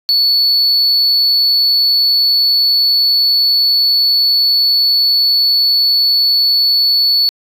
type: tone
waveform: sine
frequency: 4435 Hz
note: C#8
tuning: in tune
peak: -6 dBFS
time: 0.09-7.29 s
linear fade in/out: 0 ms
effects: tanh soft clip ceiling -8 dBFS